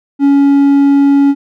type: tone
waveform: triangle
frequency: 280.2 Hz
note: C#4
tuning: 19 cents sharp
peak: -3 dBFS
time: 0.19-1.35 s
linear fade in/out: 50 ms
effects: none